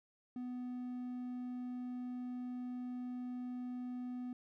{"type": "tone", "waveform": "triangle", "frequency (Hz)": 248.5, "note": "B3", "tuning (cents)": 11, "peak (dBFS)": -38, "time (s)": [0.36, 4.33], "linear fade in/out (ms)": 2, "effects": []}